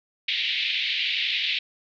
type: band-pass noise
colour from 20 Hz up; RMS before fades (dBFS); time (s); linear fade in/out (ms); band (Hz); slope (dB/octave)
white; -26; 0.28-1.59; 5; 2100 to 3900; 48
effects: none